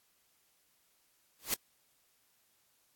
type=noise with exponential growth; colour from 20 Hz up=white; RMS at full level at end=-27 dBFS; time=1.39-1.54 s; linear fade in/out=2 ms; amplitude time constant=31 ms; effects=white hiss -72 dBFS RMS until 2.95 s + AAC 64 kbps